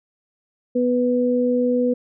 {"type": "tone pair together", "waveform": "sine", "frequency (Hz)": [246.9, 493.9], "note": ["B3", "B4"], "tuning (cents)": [0, 0], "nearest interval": "octave", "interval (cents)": 1200, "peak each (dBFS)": -19, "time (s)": [0.75, 1.94], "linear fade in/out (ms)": 10, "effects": []}